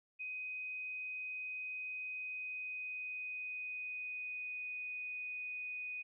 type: tone with pitch glide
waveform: sine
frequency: 2507 to 2488 Hz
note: D#7 to D#7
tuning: +12 to -1 cents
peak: -40 dBFS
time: 0.19-6.03 s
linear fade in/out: 20 ms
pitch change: -13 cents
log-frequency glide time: 2.12-4.62 s
effects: none